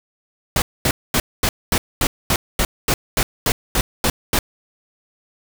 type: noise bursts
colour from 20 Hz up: pink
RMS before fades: -17 dBFS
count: 14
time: 0.56-4.39 s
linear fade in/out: 2 ms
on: 60 ms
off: 230 ms
effects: none